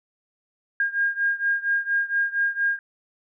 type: beating tone pair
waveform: sine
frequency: 1616 / 1620.3 Hz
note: G#6 / G#6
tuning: -48 / -43 cents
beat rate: 4.3 Hz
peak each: -23 / -25 dBFS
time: 0.8-2.79 s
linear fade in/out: 2 ms
effects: none